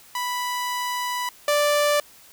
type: tone pair in turn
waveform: sawtooth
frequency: 987.8 / 587.3 Hz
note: B5 / D5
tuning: 0 / 0 cents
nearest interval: major sixth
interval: 900 cents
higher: first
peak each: -21 / -14 dBFS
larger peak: second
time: 0.15-1.29 / 1.48-2 s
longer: first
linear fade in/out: 2 ms
effects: white hiss -50 dBFS RMS until 2.32 s